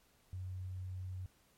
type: tone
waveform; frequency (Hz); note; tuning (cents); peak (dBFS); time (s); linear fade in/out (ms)
sine; 92.5; F#2; 0; -40; 0.33-1.26; 0
effects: pink hiss -70 dBFS RMS until 1.57 s + MP3 64 kbps